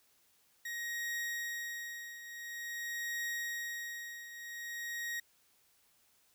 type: tone with tremolo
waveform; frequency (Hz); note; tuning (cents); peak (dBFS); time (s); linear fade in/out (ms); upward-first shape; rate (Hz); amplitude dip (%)
40% pulse; 1884; A#6; +18; -34; 0.65-5.2; 5; triangle; 0.48; 75
effects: white hiss -70 dBFS RMS until 6.34 s